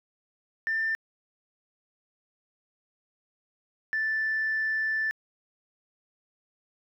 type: tone pair in turn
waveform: sine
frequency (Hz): 1788 / 1761.3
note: A6 / A6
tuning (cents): +27 / +1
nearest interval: unison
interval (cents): 26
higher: first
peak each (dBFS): -24 / -24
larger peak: neither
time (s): 0.67-0.95 / 3.93-5.11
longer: second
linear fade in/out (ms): 0
effects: tanh soft clip ceiling -21 dBFS + 11-bit